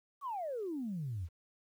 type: exponential sweep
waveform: sine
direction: down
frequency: 1174.7 to 77 Hz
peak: -35 dBFS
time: 0.21-1.29 s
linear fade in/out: 50 ms
effects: tanh soft clip ceiling -31 dBFS + 11-bit

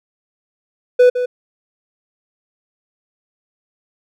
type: tone with echo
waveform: triangle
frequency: 496 Hz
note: B4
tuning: 7 cents sharp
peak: -4 dBFS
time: 0.99-1.1 s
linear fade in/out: 10 ms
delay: 160 ms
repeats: 1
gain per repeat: -10 dB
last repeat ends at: 1.26 s
effects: none

